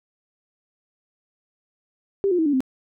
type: tone with pitch steps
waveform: sine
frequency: 394.8 / 355.8 / 320.7 / 289 / 260.5 Hz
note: G4 / F4 / E4 / D4 / C4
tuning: +12 / +32 / -48 / -28 / -7 cents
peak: -17 dBFS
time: 2.24-2.605 s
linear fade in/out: 0 ms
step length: 73 ms
effects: none